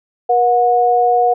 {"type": "tone pair together", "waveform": "sine", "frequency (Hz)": [479, 727], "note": ["A#4", "F#5"], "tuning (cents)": [47, -31], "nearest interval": "perfect fifth", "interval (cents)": 722, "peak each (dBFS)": [-15, -11], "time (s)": [0.29, 1.34], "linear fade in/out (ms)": 10, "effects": []}